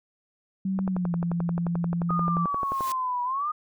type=tone with pitch glide; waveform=sine; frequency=191 to 171.15 Hz; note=G3 to F3; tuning=-45 to -35 cents; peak=-24 dBFS; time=0.65-2.46 s; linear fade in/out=5 ms; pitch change=-190 cents; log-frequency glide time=0.86-1.13 s
type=click train; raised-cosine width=1 ms; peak=-18 dBFS; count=24; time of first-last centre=0.79-2.808 s; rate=11.4 Hz
type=linear two-way sweep; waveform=sine; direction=down then up; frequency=1244.5 to 969 to 1244.5 Hz; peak=-25 dBFS; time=2.09-3.52 s; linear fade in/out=10 ms; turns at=3.23 s
type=noise with exponential growth; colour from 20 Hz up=white; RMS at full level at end=-35 dBFS; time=2.51-2.92 s; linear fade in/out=1 ms; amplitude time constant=88 ms
effects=none